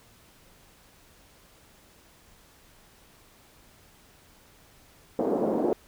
white band-pass noise, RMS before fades -26 dBFS, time 5.19-5.73 s, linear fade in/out 0 ms, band 220 to 580 Hz, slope 24 dB/octave, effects pink hiss -57 dBFS RMS until 5.87 s

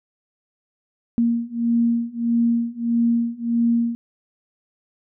sine beating tone pair, 233.1 / 234.7 Hz, A#3 / A#3, 0 / +12 cents, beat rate 1.6 Hz, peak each -21 / -20 dBFS, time 1.18-3.95 s, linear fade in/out 0 ms, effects none

